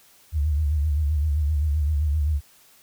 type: tone with vibrato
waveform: sine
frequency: 74.8 Hz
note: D2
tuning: 32 cents sharp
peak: -19 dBFS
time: 0.32-2.41 s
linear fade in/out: 50 ms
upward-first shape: sine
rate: 7.7 Hz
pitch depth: 94 cents each way
effects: white hiss -55 dBFS RMS until 2.82 s